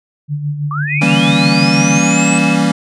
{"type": "tone with tremolo", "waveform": "sine", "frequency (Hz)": 146.83, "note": "D3", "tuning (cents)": 0, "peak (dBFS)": -14, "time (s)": [0.28, 2.01], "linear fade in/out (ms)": 50, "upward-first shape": "sine", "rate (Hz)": 6.1, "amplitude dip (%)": 55}
{"type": "linear sweep", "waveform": "sine", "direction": "up", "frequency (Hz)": [1108.7, 8050], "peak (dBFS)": -19, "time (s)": [0.71, 2.38], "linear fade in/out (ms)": 2}
{"type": "tone with pitch glide", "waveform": "sine", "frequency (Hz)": [2489, 2583], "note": ["D#7", "E7"], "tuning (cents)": [0, -36], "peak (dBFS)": -17, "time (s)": [0.87, 2.58], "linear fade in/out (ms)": 50, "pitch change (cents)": 64, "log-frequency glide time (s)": [2.05, 2.23]}
{"type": "chord", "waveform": "square", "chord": "E diminished seventh", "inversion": "none", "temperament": "equal", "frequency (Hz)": [164.81, 196, 233.1, 277.2], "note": ["E3", "G3", "Bb3", "Db4"], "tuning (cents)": [0, 0, 0, 0], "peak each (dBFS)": -17, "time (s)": [1.01, 2.72], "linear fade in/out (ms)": 10}
{"effects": ["resampled to 22050 Hz"]}